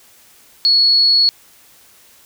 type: tone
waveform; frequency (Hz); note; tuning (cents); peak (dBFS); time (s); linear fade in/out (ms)
sine; 4369; C#8; -26; -9; 0.65-1.29; 0
effects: white hiss -48 dBFS RMS until 2.25 s